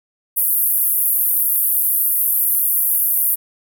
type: band-pass noise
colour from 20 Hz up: white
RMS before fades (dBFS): -17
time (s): 0.36-3.36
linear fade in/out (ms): 20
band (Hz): 11000 to 15000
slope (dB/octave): 48
effects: none